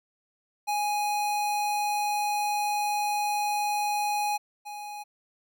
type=tone pair in turn; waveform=square; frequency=830.6 / 830.6 Hz; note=G#5 / G#5; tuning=0 / 0 cents; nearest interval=unison; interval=0 cents; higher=neither; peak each=-26 / -37 dBFS; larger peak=first; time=0.67-4.38 / 4.65-5.04 s; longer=first; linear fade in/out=20 ms; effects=none